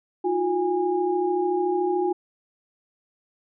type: tone cluster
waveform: sine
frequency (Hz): 326.3 / 359.9 / 819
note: E4 / F#4 / G#5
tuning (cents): -18 / -48 / -24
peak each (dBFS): -30 / -22 / -27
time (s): 0.24-2.13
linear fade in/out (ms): 10
effects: none